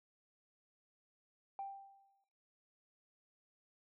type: tone with exponential decay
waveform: sine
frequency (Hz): 787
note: G5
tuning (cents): +7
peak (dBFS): -38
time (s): 1.59-2.24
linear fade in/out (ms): 1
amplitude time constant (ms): 140
effects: noise-tail reverb RT60 0.8 s tail -20 dB re dry + tanh soft clip ceiling -35 dBFS